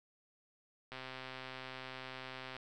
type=click train; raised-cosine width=0.3 ms; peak=-29 dBFS; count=215; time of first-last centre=0.92-2.566 s; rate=130 Hz; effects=none